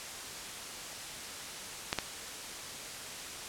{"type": "clicks", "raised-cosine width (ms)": 0.2, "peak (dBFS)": -12, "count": 2, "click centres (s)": [1.929, 1.987], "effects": ["white hiss -42 dBFS RMS until 3.48 s", "low-pass 9000 Hz 12 dB/octave"]}